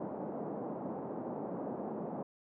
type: band-pass noise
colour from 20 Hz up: pink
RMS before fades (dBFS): -40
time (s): 0-2.23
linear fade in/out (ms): 5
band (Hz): 180 to 830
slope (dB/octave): 24
effects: none